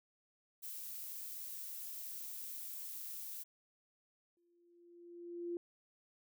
violet noise, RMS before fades -46 dBFS, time 0.62-3.44 s, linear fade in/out 20 ms
sine tone with exponential growth, 345.8 Hz, F4, 17 cents flat, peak -36 dBFS, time 4.37-5.57 s, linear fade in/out 1 ms, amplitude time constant 260 ms
effects none

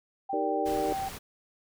sine tone with pitch glide, 784 to 775.9 Hz, G5 to G5, 0 to -18 cents, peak -30 dBFS, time 0.29-1.09 s, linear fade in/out 10 ms, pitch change -18 cents, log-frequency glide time 0.66-0.86 s
sine chord, Eb major seventh, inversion none, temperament equal, 311.1 / 392 / 466.2 / 587.3 Hz, Eb4 / G4 / Bb4 / D5, 0 / 0 / 0 / 0 cents, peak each -33 dBFS, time 0.33-0.93 s, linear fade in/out 2 ms
pink noise, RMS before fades -41 dBFS, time 0.65-1.19 s, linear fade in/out 20 ms
effects none

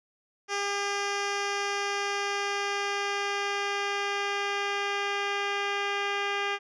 10% pulse tone with low-pass filter sweep, 402.7 Hz, G4, 47 cents sharp, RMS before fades -30 dBFS, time 0.48-6.59 s, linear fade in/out 50 ms, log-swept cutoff 5300 to 3400 Hz, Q 1.8, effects none

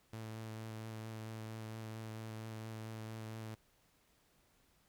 sawtooth tone with vibrato, 110.7 Hz, A2, 11 cents sharp, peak -40 dBFS, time 0.13-3.55 s, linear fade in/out 5 ms, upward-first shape sine, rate 4.4 Hz, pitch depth 15 cents each way, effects pink hiss -72 dBFS RMS until 4.88 s

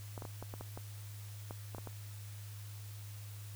clicks, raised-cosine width 1 ms, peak -30 dBFS, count 11, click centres 0.178 / 0.222 / 0.252 / 0.426 / 0.539 / 0.61 / 0.775 / 1.509 / 1.748 / 1.783 / 1.873 s, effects added 103 Hz sine -45 dBFS peak until 3.55 s + white hiss -56 dBFS RMS until 3.55 s

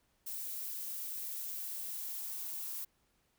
violet noise with high-pass filter sweep, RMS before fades -41 dBFS, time 0.26-2.85 s, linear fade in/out 10 ms, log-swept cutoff 370 to 1000 Hz, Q 4.3, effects pink hiss -75 dBFS RMS until 3.38 s

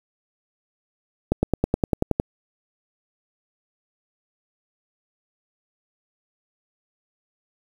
accelerating click train, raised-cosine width 2 ms, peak -5 dBFS, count 10, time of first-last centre 1.32-2.199 s, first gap 110 ms, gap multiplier 0.97, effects 7-bit

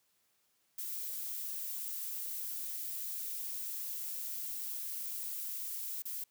violet noise with dropouts, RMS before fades -40 dBFS, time 0.78-6.24 s, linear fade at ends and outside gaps 5 ms, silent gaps 6.022-6.053 s, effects white hiss -75 dBFS RMS until 6.3 s + high-pass 60 Hz 12 dB/octave

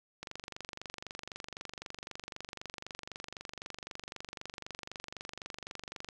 click train, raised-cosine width 0.2 ms, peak -24 dBFS, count 141, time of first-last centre 0.23-6.088 s, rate 23.9 Hz, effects none

